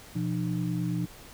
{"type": "tone cluster", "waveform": "sine", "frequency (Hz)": [123.1, 172.5, 303.2], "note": ["B2", "F3", "D#4"], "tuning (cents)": [-5, -21, -45], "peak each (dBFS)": [-32, -29, -34], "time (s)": [0.15, 1.06], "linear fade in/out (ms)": 10, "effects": ["pink hiss -49 dBFS RMS until 1.33 s"]}